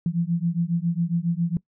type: beating tone pair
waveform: sine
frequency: 166.7 / 174 Hz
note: E3 / F3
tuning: +20 / -6 cents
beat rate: 7.3 Hz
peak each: -24 dBFS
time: 0.06-1.57 s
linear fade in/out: 2 ms
effects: noise-tail reverb RT60 0.1 s tail -21 dB re dry